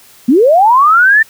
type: linear sweep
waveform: sine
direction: up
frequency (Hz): 220 to 1816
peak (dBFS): -4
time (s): 0.28-1.23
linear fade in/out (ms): 10
effects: white hiss -42 dBFS RMS until 1.29 s